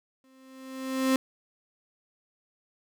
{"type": "tone with exponential growth", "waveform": "35% pulse", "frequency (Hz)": 263, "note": "C4", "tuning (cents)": 9, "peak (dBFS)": -18, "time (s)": [0.24, 1.16], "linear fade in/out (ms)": 1, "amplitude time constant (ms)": 200, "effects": []}